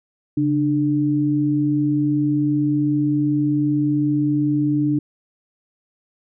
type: tone pair together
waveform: sine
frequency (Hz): 140 / 297.4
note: C#3 / D4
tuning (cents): +18 / +22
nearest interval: octave + minor second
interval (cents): 1304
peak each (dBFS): -22 / -17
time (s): 0.37-4.99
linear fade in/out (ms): 5
effects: none